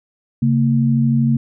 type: tone pair together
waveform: sine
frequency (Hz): 136.1 / 228.9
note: C#3 / A#3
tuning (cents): -31 / -31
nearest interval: major sixth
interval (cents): 900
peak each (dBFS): -15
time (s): 0.42-1.37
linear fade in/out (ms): 5
effects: none